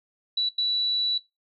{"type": "tone bursts at uneven times", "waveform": "sine", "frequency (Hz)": 3942, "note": "B7", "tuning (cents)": -4, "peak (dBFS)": -21, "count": 2, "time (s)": [[0.37, 0.49], [0.58, 1.18]], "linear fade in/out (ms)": 5, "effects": ["noise-tail reverb RT60 0.2 s tail -18 dB re dry", "MP3 64 kbps"]}